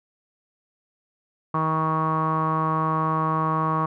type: tone with low-pass filter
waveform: sawtooth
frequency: 158.6 Hz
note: D#3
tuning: 33 cents sharp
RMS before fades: -23 dBFS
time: 1.54-3.86 s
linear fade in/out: 5 ms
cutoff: 1100 Hz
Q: 9.6
effects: none